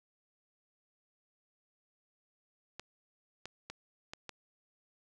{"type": "clicks", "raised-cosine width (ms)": 0.2, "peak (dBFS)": -25, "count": 5, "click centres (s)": [2.796, 3.456, 3.7, 4.135, 4.293], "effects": []}